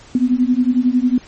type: beating tone pair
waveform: sine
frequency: 244.7 / 255.7 Hz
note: B3 / C4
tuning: -16 / -40 cents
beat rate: 11 Hz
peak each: -15 dBFS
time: 0.15-1.18 s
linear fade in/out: 2 ms
effects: pink hiss -43 dBFS RMS until 1.27 s + MP3 32 kbps